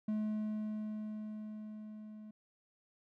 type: tone with level ramp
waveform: triangle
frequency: 214 Hz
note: A3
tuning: 48 cents flat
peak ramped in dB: -30 to -46 dBFS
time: 0.08-2.31 s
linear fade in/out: 5 ms
effects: none